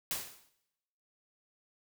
white noise with exponential decay, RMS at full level -32 dBFS, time 0.11-0.49 s, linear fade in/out 1 ms, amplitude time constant 81 ms, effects noise-tail reverb RT60 0.9 s tail -18 dB re dry

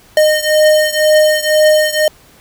square beating tone pair, 613 / 615 Hz, D#5 / D#5, -26 / -20 cents, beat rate 2 Hz, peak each -11 / -13 dBFS, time 0.17-2.08 s, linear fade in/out 2 ms, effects pink hiss -45 dBFS RMS until 2.4 s

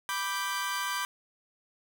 sawtooth chord, G major, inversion first, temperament equal, 987.8 / 1174.7 / 1568 Hz, B5 / D6 / G6, 0 / 0 / 0 cents, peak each -31 dBFS, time 0.09-1.05 s, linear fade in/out 0 ms, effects none

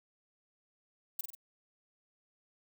violet noise with echo, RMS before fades -34 dBFS, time 1.19-1.21 s, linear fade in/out 5 ms, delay 47 ms, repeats 3, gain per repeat -5 dB, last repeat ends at 1.351 s, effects none

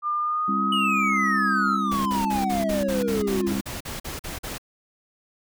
sine tone with pitch glide, 1202 to 1263.2 Hz, D6 to D#6, +40 to +26 cents, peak -22 dBFS, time 0.02-1.79 s, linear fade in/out 50 ms, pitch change +86 cents, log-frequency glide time 0.19-0.63 s
harmonic tone, 67 Hz, C2, 42 cents sharp, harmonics 3 / 4 / 5, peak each -26 / -30 / -35 dBFS, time 0.48-3.61 s, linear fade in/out 5 ms
triangle exponential sweep, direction down, 2969 to 329.6 Hz, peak -22 dBFS, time 0.72-3.53 s, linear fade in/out 5 ms
pink noise bursts, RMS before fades -33 dBFS, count 14, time 1.91-4.582 s, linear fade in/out 10 ms, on 150 ms, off 44 ms
effects none

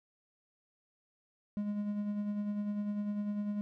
triangle tone with tremolo, 206.6 Hz, G#3, 9 cents flat, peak -29 dBFS, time 1.57-3.61 s, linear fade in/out 0 ms, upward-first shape sine, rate 10 Hz, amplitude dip 40%, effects none

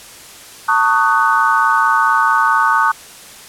sine chord, D# half-diminished seventh, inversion second, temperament just, 896 / 1120.1 / 1244.5 / 1493.4 Hz, A5 / C#6 / D#6 / F#6, +31 / +18 / 0 / +16 cents, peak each -16 dBFS, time 0.68-2.92 s, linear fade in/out 10 ms, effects white hiss -37 dBFS RMS until 3.48 s + low-pass 11000 Hz 12 dB/octave

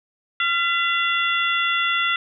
harmonic tone with a mistuned harmonic, 689 Hz, F5, 24 cents flat, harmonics 2 / 3 / 4 / 5, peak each -22 / -24 / -25 / -26 dBFS, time 0.4-2.16 s, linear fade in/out 2 ms, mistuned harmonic 3, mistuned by -48 cents, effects none

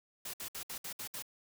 white noise bursts, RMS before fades -42 dBFS, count 7, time 0.25-1.224 s, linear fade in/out 5 ms, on 86 ms, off 62 ms, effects none

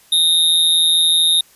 square tone with amplitude modulation, 3709 Hz, A#7, 9 cents flat, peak -9 dBFS, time 0.12-1.41 s, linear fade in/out 5 ms, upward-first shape sine, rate 165 Hz, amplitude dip 65%, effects white hiss -50 dBFS RMS until 1.55 s + resampled to 32000 Hz

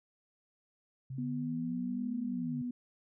sine exponential two-way sweep, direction up then down, 130 to 220.8 to 139.4 Hz, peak -38 dBFS, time 1.1-2.62 s, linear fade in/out 5 ms, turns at 2.2 s
sine tone with pitch glide, 246.9 to 245.5 Hz, B3 to B3, 0 to -10 cents, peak -34 dBFS, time 1.18-2.71 s, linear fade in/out 5 ms, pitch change -10 cents, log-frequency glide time 1.36-1.59 s
effects none

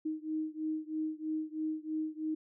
sine beating tone pair, 311.1 / 314.2 Hz, D#4 / D#4, 0 / +17 cents, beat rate 3.1 Hz, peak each -36 / -37 dBFS, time 0.05-2.35 s, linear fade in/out 10 ms, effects none

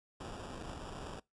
pink noise with sample-and-hold, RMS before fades -45 dBFS, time 0.2-1.2 s, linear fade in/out 10 ms, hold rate 2100 Hz, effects noise-tail reverb RT60 0.2 s tail -23 dB re dry + resampled to 22050 Hz

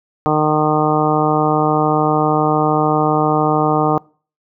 harmonic tone, 152.9 Hz, D#3, 30 cents flat, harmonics 1 / 2 / 3 / 4 / 5 / 6 / 7 / 8, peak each -20 / -19 / -19 / -23 / -18 / -24 / -23 / -22 dBFS, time 0.26-3.98 s, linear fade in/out 0 ms, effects noise-tail reverb RT60 0.4 s tail -24 dB re dry

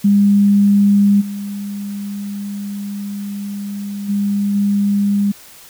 sine tone with level steps, 202 Hz, G#3, 48 cents flat, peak -8 / -22 / -14 / -12 dBFS, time 0.04-5.32 s, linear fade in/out 10 ms, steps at 1.2 / 4.08 / 4.54 s, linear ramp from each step 20 ms, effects white hiss -41 dBFS RMS until 5.69 s

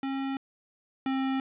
square tone pair in turn, 270.5 / 266.2 Hz, C#4 / C4, -42 / +30 cents, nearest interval unison, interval 28 cents, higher first, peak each -30 / -27 dBFS, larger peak second, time 0.03-0.37 / 1.06-1.4 s, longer neither, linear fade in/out 2 ms, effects resampled to 8000 Hz + 10-bit

